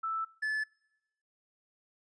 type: tone pair in turn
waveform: sine / triangle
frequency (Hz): 1320 / 1732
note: E6 / A6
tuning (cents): +2 / -28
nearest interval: perfect fourth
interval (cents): 470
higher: second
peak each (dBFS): -31 / -28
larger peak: second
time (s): 0.03-0.25 / 0.42-0.64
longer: neither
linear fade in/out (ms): 10
effects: noise-tail reverb RT60 1.0 s tail -26 dB re dry + resampled to 22050 Hz